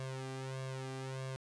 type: tone with flanger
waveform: sawtooth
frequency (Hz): 132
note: C3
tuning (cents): +16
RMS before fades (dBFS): -42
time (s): 0-1.36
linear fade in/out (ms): 0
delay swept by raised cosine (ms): 1.8 to 2.55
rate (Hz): 1.6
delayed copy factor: +0.9
effects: resampled to 22050 Hz + 12-bit